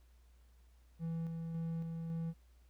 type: tone with tremolo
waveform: triangle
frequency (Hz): 164.81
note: E3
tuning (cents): 0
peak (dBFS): -34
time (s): 0.99-2.34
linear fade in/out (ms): 50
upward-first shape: square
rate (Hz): 1.8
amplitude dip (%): 30
effects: added 60 Hz sine -61 dBFS peak until 2.69 s + pink hiss -75 dBFS RMS until 2.69 s